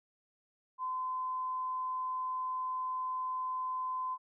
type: tone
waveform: sine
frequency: 1025 Hz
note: C6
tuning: 36 cents flat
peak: -33 dBFS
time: 0.78-4.18 s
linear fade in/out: 50 ms
effects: none